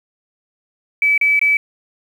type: tone with dropouts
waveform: sine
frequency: 2298 Hz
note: D7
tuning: 38 cents flat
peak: -11 dBFS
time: 1.02-1.57 s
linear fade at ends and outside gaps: 2 ms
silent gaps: 1.178-1.212 / 1.393-1.414 s
effects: 7-bit